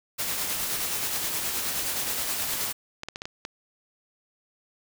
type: noise with tremolo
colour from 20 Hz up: white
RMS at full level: -28 dBFS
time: 0.18-2.73 s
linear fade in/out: 20 ms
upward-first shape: sine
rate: 9.5 Hz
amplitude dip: 30%
type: clicks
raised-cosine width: 0.2 ms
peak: -17 dBFS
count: 7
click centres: 2.535 / 3.034 / 3.086 / 3.159 / 3.219 / 3.255 / 3.451 s
effects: none